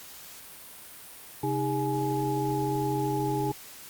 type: tone cluster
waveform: sine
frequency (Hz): 133.3 / 312.7 / 405.5 / 843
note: C3 / D#4 / G#4 / G#5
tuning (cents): +33 / +9 / -41 / +26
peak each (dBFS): -31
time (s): 1.43-3.52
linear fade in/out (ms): 5
effects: white hiss -46 dBFS RMS until 3.89 s + Opus 48 kbps